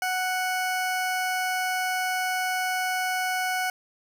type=tone; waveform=20% pulse; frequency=740 Hz; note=F#5; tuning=in tune; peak=-20 dBFS; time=0.02-3.7 s; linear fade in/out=2 ms; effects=none